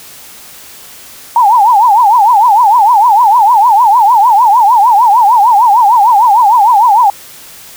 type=tone with vibrato; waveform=sine; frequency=890 Hz; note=A5; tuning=20 cents sharp; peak=-3 dBFS; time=1.36-7.1 s; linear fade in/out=2 ms; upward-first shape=triangle; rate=6.6 Hz; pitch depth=240 cents each way; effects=white hiss -33 dBFS RMS until 7.76 s